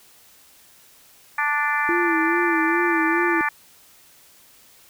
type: harmonic tone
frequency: 293.7 Hz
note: D4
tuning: in tune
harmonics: 3 / 4 / 5 / 6 / 7 / 8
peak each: -26 / -26 / -29 / -23 / -30 / -30 dBFS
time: 1.38-3.49 s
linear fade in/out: 5 ms
type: tone with vibrato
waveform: sine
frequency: 335.2 Hz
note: E4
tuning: 29 cents sharp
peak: -21 dBFS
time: 1.89-3.41 s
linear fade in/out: 0 ms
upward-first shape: sine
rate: 2.4 Hz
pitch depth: 67 cents each way
effects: white hiss -52 dBFS RMS until 4.89 s